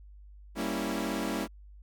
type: chord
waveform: sawtooth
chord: G diminished seventh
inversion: none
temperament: equal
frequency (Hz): 196 / 233.1 / 277.2 / 329.6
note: G3 / Bb3 / Db4 / Fb4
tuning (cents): 0 / 0 / 0 / 0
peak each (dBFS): -32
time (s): 0.55-1.48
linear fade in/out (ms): 50
effects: added 50 Hz sine -48 dBFS peak until 1.82 s